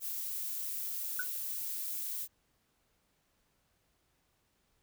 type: noise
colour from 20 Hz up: violet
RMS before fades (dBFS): -38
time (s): 0-2.28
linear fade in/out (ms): 50
type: tone with exponential decay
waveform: sine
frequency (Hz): 1480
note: F#6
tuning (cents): 0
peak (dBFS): -29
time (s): 1.19-1.28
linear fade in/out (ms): 5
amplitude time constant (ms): 19
effects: pink hiss -75 dBFS RMS until 4.82 s